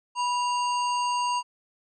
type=harmonic tone with a mistuned harmonic; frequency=931 Hz; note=A#5; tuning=2 cents flat; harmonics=1 / 3 / 5 / 7 / 9; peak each=-24 / -34 / -38 / -41 / -43 dBFS; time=0.15-1.43 s; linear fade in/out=50 ms; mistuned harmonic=1; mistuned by=+89 cents; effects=none